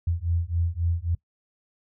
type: beating tone pair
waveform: sine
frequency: 83.2 / 86.9 Hz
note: E2 / F2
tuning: +17 / -8 cents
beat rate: 3.7 Hz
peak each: -26 dBFS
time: 0.07-1.15 s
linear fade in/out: 5 ms
effects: noise-tail reverb RT60 0.1 s tail -21 dB re dry